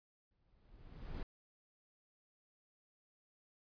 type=noise with exponential growth; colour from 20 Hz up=brown; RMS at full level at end=-40 dBFS; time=0.31-1.23 s; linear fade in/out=2 ms; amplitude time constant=200 ms; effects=resampled to 11025 Hz